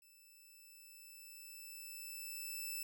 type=tone with level ramp; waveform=5% pulse; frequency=2637 Hz; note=E7; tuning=in tune; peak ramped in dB=-54 to -31 dBFS; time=0.02-2.83 s; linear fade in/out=2 ms; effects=none